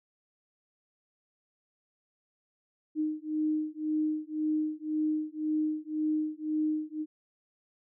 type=beating tone pair; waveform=sine; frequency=307.3 / 309.2 Hz; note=D#4 / D#4; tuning=-21 / -11 cents; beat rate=1.9 Hz; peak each=-31 / -31 dBFS; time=2.95-7.06 s; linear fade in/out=50 ms; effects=none